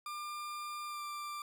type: tone with pitch glide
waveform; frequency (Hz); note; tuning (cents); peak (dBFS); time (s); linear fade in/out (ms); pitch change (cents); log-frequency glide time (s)
40% pulse; 1197 to 1181.9; D6 to D6; +33 to +11; -39; 0.06-1.42; 2; -22; 0.86-1.03
effects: none